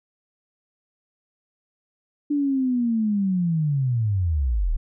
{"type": "linear sweep", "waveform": "sine", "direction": "down", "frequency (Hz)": [295.1, 32.55], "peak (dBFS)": -19, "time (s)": [2.3, 4.77], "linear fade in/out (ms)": 10, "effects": []}